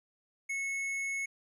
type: tone with hard clipping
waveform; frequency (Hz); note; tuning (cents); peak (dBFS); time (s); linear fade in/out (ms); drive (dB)
triangle; 2194; C#7; -18; -34; 0.49-1.26; 10; 12
effects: none